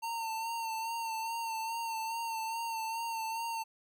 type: tone with vibrato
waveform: square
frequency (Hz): 907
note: A#5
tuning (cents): -48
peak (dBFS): -35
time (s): 0.02-3.64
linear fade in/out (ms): 20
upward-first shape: sine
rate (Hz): 2.4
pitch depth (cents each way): 35
effects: none